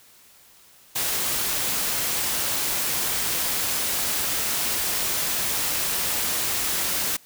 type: noise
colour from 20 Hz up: white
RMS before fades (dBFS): -25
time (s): 0.95-7.17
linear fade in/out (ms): 10
effects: white hiss -53 dBFS RMS until 7.25 s